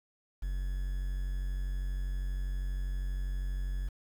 triangle tone with quantisation, 46.25 Hz, F#1, in tune, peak -29 dBFS, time 0.42-3.89 s, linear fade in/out 10 ms, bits 9, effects none

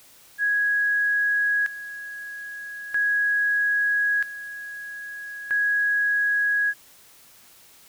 sine tone with tremolo, 1661.2 Hz, G#6, in tune, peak -19 dBFS, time 0.38-6.74 s, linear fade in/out 50 ms, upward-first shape square, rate 0.39 Hz, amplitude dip 80%, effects white hiss -52 dBFS RMS until 7.88 s

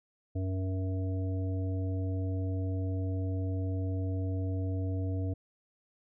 harmonic tone, 94 Hz, F#2, 28 cents sharp, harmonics 1 / 3 / 5 / 7, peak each -30 / -38 / -44 / -46 dBFS, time 0.35-5.34 s, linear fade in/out 10 ms, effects none

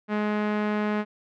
sawtooth tone with low-pass filter, 210.3 Hz, G#3, 22 cents sharp, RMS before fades -26 dBFS, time 0.08-1.05 s, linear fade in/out 50 ms, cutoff 2000 Hz, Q 1.2, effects none

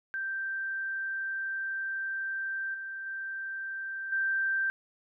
sine tone with level steps, 1568 Hz, G6, in tune, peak -31 / -36 / -34 / -26 dBFS, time 0.14-4.7 s, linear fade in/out 0 ms, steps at 2.74 / 3.06 / 4.12 s, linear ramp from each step 5 ms, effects none

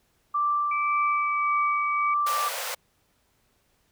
sine tone with tremolo, 1174.7 Hz, D6, in tune, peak -21 dBFS, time 0.34-2.49 s, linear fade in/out 10 ms, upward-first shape sine, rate 1.8 Hz, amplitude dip 30%
sine tone with pitch glide, 2317 to 2276 Hz, D7 to C#7, -24 to +45 cents, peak -29 dBFS, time 0.71-2.14 s, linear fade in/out 5 ms, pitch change -31 cents, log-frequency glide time 0.97-1.58 s
pink high-pass noise, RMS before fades -32 dBFS, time 2.26-2.75 s, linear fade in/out 10 ms, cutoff 480 Hz, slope 96 dB/octave
effects pink hiss -68 dBFS RMS until 3.91 s

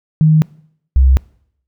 sine tone pair in turn, 156.1 / 65.63 Hz, D#3 / C2, +6 / +6 cents, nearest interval octave + minor third, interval 1500 cents, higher first, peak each -6 dBFS, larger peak neither, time 0.21-0.42 / 0.96-1.17 s, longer neither, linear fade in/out 0 ms, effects noise-tail reverb RT60 0.7 s tail -24 dB re dry

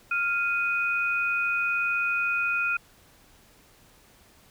sine tone pair together, 1396.9 / 2489 Hz, F6 / D#7, 0 / 0 cents, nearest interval minor seventh, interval 1000 cents, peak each -26 dBFS, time 0.11-2.77 s, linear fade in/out 5 ms, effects pink hiss -57 dBFS RMS until 4.5 s

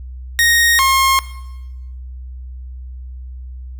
sawtooth tone pair in turn, 1864.7 / 1072.8 Hz, A#6 / C6, 0 / +43 cents, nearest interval minor seventh, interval 957 cents, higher first, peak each -7 dBFS, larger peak neither, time 0.39-0.79 / 0.79-1.19 s, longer neither, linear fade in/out 0 ms, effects noise-tail reverb RT60 1.0 s tail -17 dB re dry + added 63 Hz sine -28 dBFS peak until 3.79 s

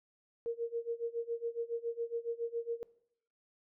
sine tone with tremolo, 466 Hz, A#4, 1 cent flat, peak -31 dBFS, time 0.46-2.83 s, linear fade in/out 0 ms, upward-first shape sine, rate 7.2 Hz, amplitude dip 95%, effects noise-tail reverb RT60 0.7 s tail -21 dB re dry

